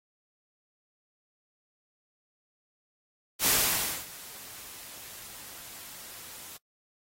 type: noise with ADSR envelope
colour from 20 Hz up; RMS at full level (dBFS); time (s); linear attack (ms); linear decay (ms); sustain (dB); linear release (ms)
white; -23; 3.39-6.57; 71; 590; -22; 4
effects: noise-tail reverb RT60 0.1 s tail -22 dB re dry + AAC 48 kbps